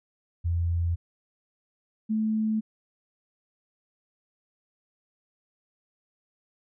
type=tone pair in turn; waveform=sine; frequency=85.2 / 217.9 Hz; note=F2 / A3; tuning=-42 / -17 cents; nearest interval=octave + major third; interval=1625 cents; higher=second; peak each=-23 dBFS; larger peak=neither; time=0.44-0.96 / 2.09-2.61 s; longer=neither; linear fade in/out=20 ms; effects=none

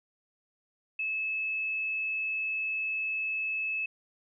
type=tone; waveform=sine; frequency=2600 Hz; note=E7; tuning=24 cents flat; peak=-29 dBFS; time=0.99-3.86 s; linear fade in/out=5 ms; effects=none

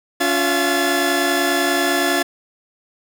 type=tone cluster; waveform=sawtooth; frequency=283 / 355 / 680 / 1724 Hz; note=C#4 / F4 / F5 / A6; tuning=+36 / +28 / -46 / -36 cents; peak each=-18 dBFS; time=0.2-2.23 s; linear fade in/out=10 ms; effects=none

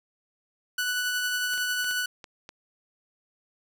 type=tone with tremolo; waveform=sawtooth; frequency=1483 Hz; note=F#6; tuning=4 cents sharp; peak=-21 dBFS; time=0.78-2.06 s; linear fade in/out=5 ms; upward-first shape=triangle; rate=11 Hz; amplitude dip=30%
type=clicks; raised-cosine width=0.2 ms; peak=-25 dBFS; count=6; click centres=1.536 / 1.578 / 1.844 / 1.911 / 2.242 / 2.491 s
effects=none

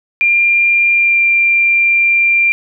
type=tone with pitch glide; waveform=sine; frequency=2392 to 2377 Hz; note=D7 to D7; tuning=+31 to +20 cents; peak=-8 dBFS; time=0.21-2.52 s; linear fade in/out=0 ms; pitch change=-11 cents; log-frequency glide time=0.93-1.2 s; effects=none

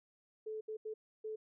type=tone bursts at uneven times; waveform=sine; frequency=434.3 Hz; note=A4; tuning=23 cents flat; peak=-39 dBFS; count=4; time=0.46-0.61 / 0.68-0.77 / 0.85-0.94 / 1.24-1.36 s; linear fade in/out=10 ms; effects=none

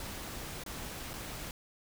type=noise with dropouts; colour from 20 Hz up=pink; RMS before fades=-42 dBFS; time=0-1.51 s; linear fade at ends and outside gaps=1 ms; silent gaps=0.637-0.662 / 1.133-1.138 s; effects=none

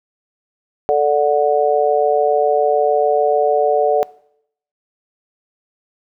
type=chord; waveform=sine; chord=D major; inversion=second; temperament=just; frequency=440.5 / 587.3 / 734.2 Hz; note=A4 / D5 / F#5; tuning=+2 / 0 / -14 cents; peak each=-16 dBFS; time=0.89-4.03 s; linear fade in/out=0 ms; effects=noise-tail reverb RT60 0.7 s tail -22 dB re dry

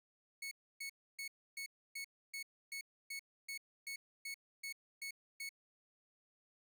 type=tone bursts; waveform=sawtooth; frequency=2206 Hz; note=C#7; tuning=9 cents flat; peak=-39 dBFS; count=14; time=0.42-5.492 s; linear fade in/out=5 ms; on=93 ms; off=290 ms; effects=none

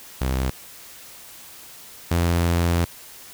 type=tone pair in turn; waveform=sawtooth; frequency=65.1 / 85.63 Hz; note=C2 / F2; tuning=-8 / -34 cents; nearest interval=perfect fourth; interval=474 cents; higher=second; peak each=-17 / -14 dBFS; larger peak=second; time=0.21-0.5 / 2.11-2.85 s; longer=second; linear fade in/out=5 ms; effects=white hiss -43 dBFS RMS until 3.33 s

